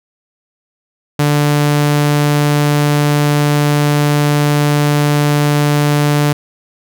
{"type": "tone", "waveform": "sawtooth", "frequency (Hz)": 146.83, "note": "D3", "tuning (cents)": 0, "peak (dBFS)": -6, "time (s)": [1.19, 6.33], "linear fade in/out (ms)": 5, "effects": []}